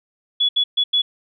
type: tone bursts at uneven times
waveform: sine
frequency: 3398 Hz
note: G#7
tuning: 39 cents sharp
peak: -14 dBFS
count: 4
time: 0.4-0.49 / 0.56-0.64 / 0.77-0.84 / 0.93-1.02 s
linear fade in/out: 10 ms
effects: none